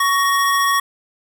square tone pair together, 1117.3 / 1867 Hz, C#6 / A#6, +13 / +2 cents, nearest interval major sixth, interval 889 cents, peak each -16 / -21 dBFS, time 0-0.8 s, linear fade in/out 5 ms, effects 9-bit

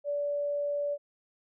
sine tone, 578 Hz, D5, 28 cents flat, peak -28 dBFS, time 0.04-0.98 s, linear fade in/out 50 ms, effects none

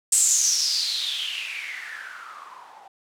violet noise with low-pass filter sweep, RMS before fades -26 dBFS, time 0.12-2.88 s, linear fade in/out 5 ms, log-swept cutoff 8200 to 770 Hz, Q 7.6, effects none

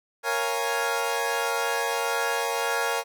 20% pulse chord, Bb minor seventh, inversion none, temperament equal, 466.2 / 554.4 / 698.5 / 830.6 Hz, Bb4 / Db5 / F5 / Ab5, 0 / 0 / 0 / 0 cents, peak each -24 / -26 / -27 / -25 dBFS, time 0.23-3.04 s, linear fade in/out 50 ms, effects none

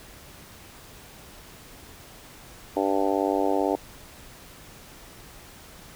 harmonic tone, 98 Hz, G2, in tune, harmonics 3 / 4 / 5 / 6 / 7 / 8 / 9, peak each -27 / -28 / -29 / -30 / -30 / -31 / -32 dBFS, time 2.76-3.76 s, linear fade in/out 10 ms, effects pink hiss -47 dBFS RMS until 5.95 s

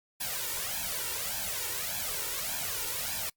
white noise with flanger, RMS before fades -34 dBFS, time 0.2-3.3 s, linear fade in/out 10 ms, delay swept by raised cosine 1.2 to 2.19 ms, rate 1.7 Hz, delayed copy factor +1, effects noise-tail reverb RT60 0.1 s tail -25 dB re dry + Opus 48 kbps

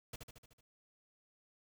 pink noise with echo, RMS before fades -45 dBFS, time 0.13-0.16 s, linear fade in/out 5 ms, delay 75 ms, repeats 6, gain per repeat -4 dB, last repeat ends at 0.61 s, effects none

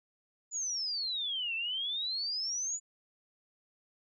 sine exponential two-way sweep, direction down then up, 7040 to 2635 to 7040 Hz, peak -32 dBFS, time 0.51-2.8 s, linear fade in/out 50 ms, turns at 1.55 s, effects none

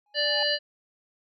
triangle tone with exponential growth, 830.6 Hz, G#5, in tune, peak -28 dBFS, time 0.06-0.43 s, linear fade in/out 2 ms, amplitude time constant 80 ms
harmonic tone, 587.3 Hz, D5, in tune, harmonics 1 / 3 / 5 / 7 / 8, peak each -29 / -29 / -29 / -29 / -29 dBFS, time 0.14-0.59 s, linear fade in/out 50 ms
effects none

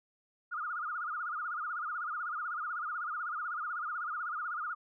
sine tone with vibrato, 1318.5 Hz, E6, in tune, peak -34 dBFS, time 0.51-4.75 s, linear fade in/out 20 ms, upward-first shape sine, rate 16 Hz, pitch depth 170 cents each way, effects none

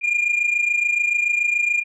sine tone pair together, 2407 / 2434 Hz, D7 / D#7, +42 / -39 cents, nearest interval unison, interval 19 cents, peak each -17 / -20 dBFS, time 0.01-1.84 s, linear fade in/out 50 ms, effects tanh soft clip ceiling -14 dBFS

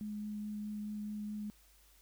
sine tone with vibrato, 210 Hz, G#3, 19 cents sharp, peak -38 dBFS, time 0.01-1.5 s, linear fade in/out 0 ms, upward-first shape sine, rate 4.7 Hz, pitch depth 8 cents each way, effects added 50 Hz sine -65 dBFS peak until 2.01 s + white hiss -66 dBFS RMS until 2.01 s

